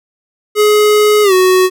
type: tone with pitch glide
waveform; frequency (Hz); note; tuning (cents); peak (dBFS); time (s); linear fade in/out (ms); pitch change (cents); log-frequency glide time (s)
square; 421 to 370.8; G#4 to F#4; +24 to +4; -7; 0.55-1.7; 50; -220; 1.23-1.33
effects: none